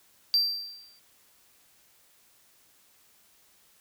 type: tone with exponential decay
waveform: triangle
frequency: 4699 Hz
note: D8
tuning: in tune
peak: -17 dBFS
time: 0.34-0.99 s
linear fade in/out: 0 ms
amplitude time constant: 140 ms
effects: white hiss -62 dBFS RMS until 3.8 s